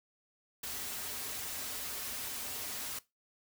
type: noise with comb filter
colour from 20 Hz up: white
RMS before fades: -40 dBFS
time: 0.63-2.99 s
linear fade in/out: 5 ms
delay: 5.9 ms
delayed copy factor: -0.55
effects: noise-tail reverb RT60 0.2 s tail -18 dB re dry